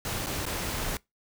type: noise with dropouts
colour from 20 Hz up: pink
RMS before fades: -32 dBFS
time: 0.05-0.97 s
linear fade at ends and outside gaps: 2 ms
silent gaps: 0.262-0.267 / 0.455-0.463 s
effects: noise-tail reverb RT60 0.2 s tail -24 dB re dry